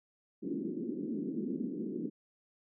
pink band-pass noise, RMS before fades -37 dBFS, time 0.42-2.1 s, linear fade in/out 20 ms, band 190 to 380 Hz, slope 48 dB/octave, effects none

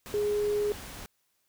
sine tone in noise, 415.3 Hz, G#4, in tune, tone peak -25 dBFS, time 0.14-0.72 s, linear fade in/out 0 ms, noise pink, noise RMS -43 dBFS, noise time 0.06-1.06 s, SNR +15 dB, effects white hiss -74 dBFS RMS until 1.48 s

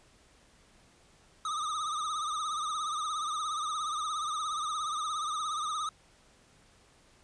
square tone with vibrato, 1236 Hz, D#6, 12 cents flat, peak -32 dBFS, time 1.45-5.89 s, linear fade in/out 2 ms, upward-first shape triangle, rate 17 Hz, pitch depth 98 cents each way, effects pink hiss -62 dBFS RMS until 7.23 s + resampled to 22050 Hz

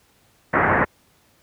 white low-pass noise, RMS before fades -18 dBFS, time 0.53-0.85 s, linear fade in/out 10 ms, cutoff 1900 Hz, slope 48 dB/octave, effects pink hiss -59 dBFS RMS until 1.42 s + high-pass 60 Hz 12 dB/octave

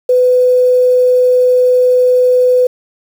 sine tone with quantisation, 501 Hz, B4, 25 cents sharp, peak -6 dBFS, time 0.09-2.67 s, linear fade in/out 5 ms, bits 6, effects none

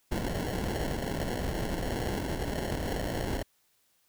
pink noise with sample-and-hold, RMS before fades -32 dBFS, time 0.11-3.43 s, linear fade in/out 10 ms, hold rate 1225 Hz, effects white hiss -70 dBFS RMS until 4.08 s

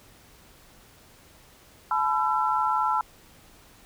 sine tone cluster, 859 / 1003 / 1343 Hz, A5 / B5 / E6, -42 / +26 / +32 cents, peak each -26 dBFS, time 1.91-3.01 s, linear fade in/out 2 ms, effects pink hiss -54 dBFS RMS until 3.85 s

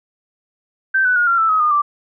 sine tone with pitch steps, 1555 / 1493.4 / 1434.2 / 1377.4 / 1322.8 / 1270.4 / 1220 / 1171.7 Hz, G6 / F#6 / F6 / F6 / E6 / D#6 / D#6 / D6, -14 / +16 / +46 / -24 / +6 / +36 / -34 / -4 cents, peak -12 dBFS, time 0.94-1.82 s, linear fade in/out 10 ms, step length 110 ms, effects none

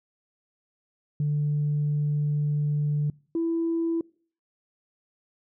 sine tone pair in turn, 147.6 / 331.9 Hz, D3 / E4, +9 / +12 cents, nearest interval octave + major second, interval 1403 cents, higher second, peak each -21 / -22 dBFS, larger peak first, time 1.2-3.1 / 3.35-4.01 s, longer first, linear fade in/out 2 ms, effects noise-tail reverb RT60 0.5 s tail -26 dB re dry + tanh soft clip ceiling -19 dBFS

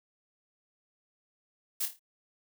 blue noise with echo, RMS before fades -31 dBFS, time 1.8-1.86 s, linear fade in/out 10 ms, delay 27 ms, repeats 5, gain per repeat -7 dB, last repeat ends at 1.995 s, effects none

